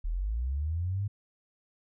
sine linear sweep, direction up, 36.65 to 103.83 Hz, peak -28 dBFS, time 0.04-1.08 s, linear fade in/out 10 ms, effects none

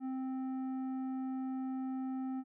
sine tone with tanh clipping, 261.6 Hz, C4, in tune, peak -37 dBFS, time 0-2.44 s, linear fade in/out 50 ms, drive 9 dB, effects none

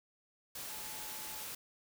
sine tone in noise, 862 Hz, A5, 36 cents flat, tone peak -54 dBFS, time 0.69-1.43 s, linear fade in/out 5 ms, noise white, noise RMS -44 dBFS, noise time 0.55-1.55 s, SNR -13 dB, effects none

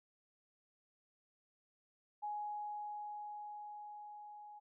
sine tone with level ramp, 835 Hz, G#5, 9 cents sharp, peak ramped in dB -38 to -51 dBFS, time 2.22-4.6 s, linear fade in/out 20 ms, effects none

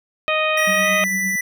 harmonic tone, 622 Hz, D#5, 1 cent flat, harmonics 1 / 2 / 3 / 4 / 5 / 6, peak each -21 / -23 / -27 / -21 / -29 / -32 dBFS, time 0.28-1.04 s, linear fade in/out 0 ms
square tone with pitch glide, 1906 to 1978.9 Hz, A#6 to B6, +38 to +3 cents, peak -20 dBFS, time 0.57-1.41 s, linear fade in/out 5 ms, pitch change +65 cents, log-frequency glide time 0.76-0.9 s
sine tone with tremolo, 191 Hz, G3, 45 cents flat, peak -23 dBFS, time 0.67-1.36 s, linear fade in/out 5 ms, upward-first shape triangle, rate 8.8 Hz, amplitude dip 70%
effects none

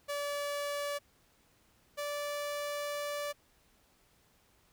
sawtooth tone pair in turn, 576 / 582 Hz, D5 / D5, -34 / -16 cents, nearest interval unison, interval 18 cents, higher second, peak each -30 / -31 dBFS, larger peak first, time 0.08-0.99 / 1.97-3.33 s, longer second, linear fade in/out 20 ms, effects pink hiss -68 dBFS RMS until 4.72 s

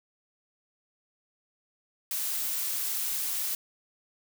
blue noise, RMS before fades -31 dBFS, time 2.11-3.55 s, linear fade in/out 2 ms, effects none

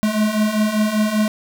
square beating tone pair, 210.4 / 215.5 Hz, G#3 / A3, +23 / -36 cents, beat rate 5.1 Hz, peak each -22 / -18 dBFS, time 0.03-1.28 s, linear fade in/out 0 ms, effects none

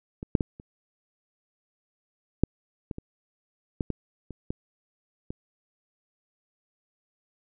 clicks, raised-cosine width 3 ms, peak -22 / -6 / -13 / -30 / -6 / -20 / -23 / -14 / -15 / -25 / -17 / -21 dBFS, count 12, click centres 0.229 / 0.352 / 0.408 / 0.599 / 2.436 / 2.912 / 2.984 / 3.808 / 3.903 / 4.307 / 4.505 / 5.305 s, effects none

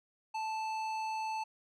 sine tone with tanh clipping, 878 Hz, A5, 4 cents flat, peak -36 dBFS, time 0.34-1.44 s, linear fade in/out 10 ms, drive 14 dB, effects none

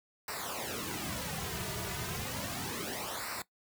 pink noise with flanger, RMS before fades -38 dBFS, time 0.28-3.42 s, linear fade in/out 2 ms, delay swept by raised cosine 0.3 to 3.8 ms, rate 0.33 Hz, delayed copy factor -0.8, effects noise-tail reverb RT60 0.1 s tail -18 dB re dry + high-pass 60 Hz 12 dB/octave

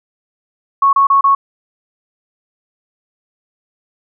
sine tone bursts, 1104 Hz, C#6, 7 cents flat, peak -7 dBFS, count 4, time 0.82-1.35 s, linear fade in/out 5 ms, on 110 ms, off 30 ms, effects none

